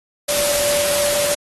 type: tone in noise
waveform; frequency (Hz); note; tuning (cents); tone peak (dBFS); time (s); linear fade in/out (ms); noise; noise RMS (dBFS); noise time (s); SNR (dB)
sine; 581; D5; -19; -19; 0.28-1.35; 10; white; -20; 0.28-1.35; -2
effects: AAC 32 kbps